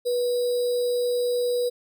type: tone with sample-and-hold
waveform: sine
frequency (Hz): 488.4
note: B4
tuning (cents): -19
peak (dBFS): -21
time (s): 0.05-1.7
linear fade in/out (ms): 20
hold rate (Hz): 4410
effects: none